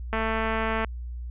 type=click train; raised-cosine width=0.5 ms; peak=-13 dBFS; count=160; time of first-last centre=0.13-0.846 s; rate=222 Hz; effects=added 60 Hz sine -32 dBFS peak until 1.3 s + resampled to 8000 Hz